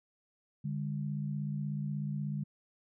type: tone pair together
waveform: sine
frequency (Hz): 146.83 / 203.3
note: D3 / G#3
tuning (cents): 0 / -37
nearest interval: tritone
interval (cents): 563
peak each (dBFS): -34 / -38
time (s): 0.64-2.44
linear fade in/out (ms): 10
effects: none